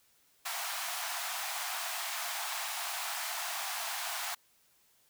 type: high-pass noise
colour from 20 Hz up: pink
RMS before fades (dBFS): -37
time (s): 0.45-4.35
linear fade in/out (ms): 10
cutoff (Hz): 660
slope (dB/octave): 96
effects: white hiss -68 dBFS RMS until 5.09 s